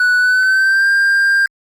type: tone with pitch glide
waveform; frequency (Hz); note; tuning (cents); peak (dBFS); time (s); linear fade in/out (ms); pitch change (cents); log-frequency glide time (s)
triangle; 1480 to 1595.4; F#6 to G6; 0 to +30; -8; 0-1.46; 2; +130; 0.18-0.89
effects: Opus 24 kbps